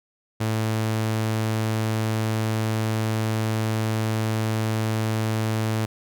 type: tone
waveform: sawtooth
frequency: 110 Hz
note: A2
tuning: in tune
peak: -18 dBFS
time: 0.4-5.86 s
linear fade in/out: 10 ms
effects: none